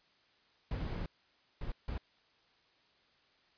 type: noise bursts at uneven times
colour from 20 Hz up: brown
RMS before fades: -38 dBFS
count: 3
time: 0.71-1.06 / 1.61-1.72 / 1.88-1.98 s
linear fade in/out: 2 ms
effects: white hiss -69 dBFS RMS until 3.57 s + resampled to 11025 Hz